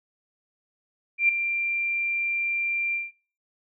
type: tone with ADSR envelope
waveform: sine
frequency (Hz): 2372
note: D7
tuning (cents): +17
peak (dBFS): -14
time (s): 1.18-3.12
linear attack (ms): 110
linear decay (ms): 3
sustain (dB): -9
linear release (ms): 180
effects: noise-tail reverb RT60 0.4 s tail -24 dB re dry